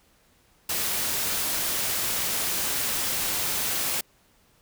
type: noise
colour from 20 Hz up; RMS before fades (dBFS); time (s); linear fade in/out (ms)
white; -27; 0.69-4.01; 5
effects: pink hiss -62 dBFS RMS until 4.61 s